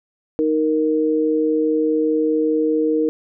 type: tone pair together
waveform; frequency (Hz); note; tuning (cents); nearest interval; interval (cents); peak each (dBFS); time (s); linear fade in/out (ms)
sine; 311.2 / 466.3; D#4 / A#4; 0 / +1; perfect fifth; 701; -18; 0.39-3.09; 0
effects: none